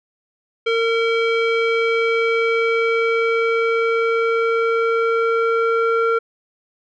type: tone with low-pass filter sweep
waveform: square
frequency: 457.5 Hz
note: A#4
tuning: 32 cents flat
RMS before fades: -18 dBFS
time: 0.66-6.19 s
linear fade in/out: 10 ms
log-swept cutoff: 2800 to 1600 Hz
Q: 2.9
effects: none